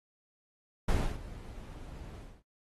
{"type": "noise with ADSR envelope", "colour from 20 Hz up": "brown", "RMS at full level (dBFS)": -26, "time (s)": [0.88, 2.43], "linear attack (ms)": 7, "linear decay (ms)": 290, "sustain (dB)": -19, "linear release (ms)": 250, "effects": ["AAC 32 kbps"]}